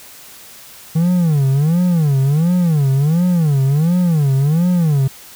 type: tone with vibrato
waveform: triangle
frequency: 155.56 Hz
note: D#3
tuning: in tune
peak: -9 dBFS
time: 0.95-5.08 s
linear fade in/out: 10 ms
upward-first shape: sine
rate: 1.4 Hz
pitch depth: 260 cents each way
effects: white hiss -39 dBFS RMS until 5.35 s